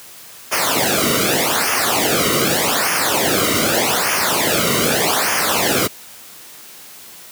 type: noise with flanger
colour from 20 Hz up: pink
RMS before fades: -17 dBFS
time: 0.51-5.88 s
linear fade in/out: 20 ms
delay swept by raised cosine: 0.25 to 1.2 ms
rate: 0.83 Hz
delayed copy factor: -0.95
effects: white hiss -39 dBFS RMS until 7.31 s + high-pass 100 Hz 12 dB/octave